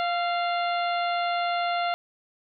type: harmonic tone with a mistuned harmonic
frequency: 698.5 Hz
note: F5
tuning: in tune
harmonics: 1 / 2 / 3 / 4 / 5 / 6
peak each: -25 / -31 / -35 / -37 / -39 / -41 dBFS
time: 0-1.94 s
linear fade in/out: 0 ms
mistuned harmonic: 2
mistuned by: -32 cents
effects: none